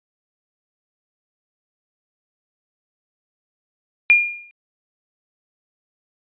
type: tone with exponential decay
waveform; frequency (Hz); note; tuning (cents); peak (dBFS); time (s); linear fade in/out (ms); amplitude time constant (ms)
sine; 2413; D7; +46; -6; 4.1-4.51; 0; 87
effects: resampled to 8000 Hz